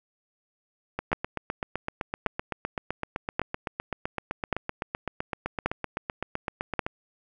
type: two click trains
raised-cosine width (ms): 0.5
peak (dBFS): -9 / -14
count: 6 / 47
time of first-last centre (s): 1.13-6.793 / 0.99-6.865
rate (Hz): 0.883 / 7.83
effects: none